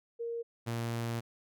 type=tone pair in turn; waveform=sine / sawtooth; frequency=466.2 / 116.55 Hz; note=A#4 / A#2; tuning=0 / 0 cents; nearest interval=2 octaves; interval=2400 cents; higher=first; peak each=-34 / -29 dBFS; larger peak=second; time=0.19-0.43 / 0.66-1.21 s; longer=second; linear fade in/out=20 ms; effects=none